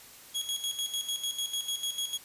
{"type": "tone with tremolo", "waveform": "sawtooth", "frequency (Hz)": 3322, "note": "G#7", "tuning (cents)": 0, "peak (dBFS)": -26, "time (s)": [0.34, 2.18], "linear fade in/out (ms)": 20, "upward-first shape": "square", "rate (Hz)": 6.7, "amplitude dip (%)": 65, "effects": ["white hiss -51 dBFS RMS until 2.24 s", "resampled to 32000 Hz"]}